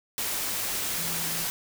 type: tone in noise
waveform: sine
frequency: 166.7 Hz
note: E3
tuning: 20 cents sharp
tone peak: -40 dBFS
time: 0.98-1.45 s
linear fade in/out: 0 ms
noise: white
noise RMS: -30 dBFS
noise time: 0.18-1.5 s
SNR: -13 dB
effects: none